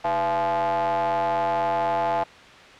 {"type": "ring-modulated tone", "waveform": "square", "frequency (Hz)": 90, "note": "F#2", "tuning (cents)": -47, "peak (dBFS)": -19, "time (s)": [0.04, 2.24], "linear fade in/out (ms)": 10, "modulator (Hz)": 768, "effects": ["white hiss -45 dBFS RMS until 2.79 s", "low-pass 3000 Hz 12 dB/octave"]}